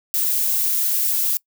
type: noise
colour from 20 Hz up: violet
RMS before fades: -20 dBFS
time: 0.14-1.37 s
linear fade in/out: 0 ms
effects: noise-tail reverb RT60 0.1 s tail -24 dB re dry